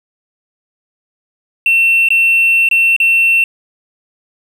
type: tone with dropouts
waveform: triangle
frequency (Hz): 2700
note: E7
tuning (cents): +41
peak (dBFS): -5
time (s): 1.66-3.44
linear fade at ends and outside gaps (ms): 2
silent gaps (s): 2.087-2.104 / 2.688-2.712 / 2.964-3.001
effects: tanh soft clip ceiling -3 dBFS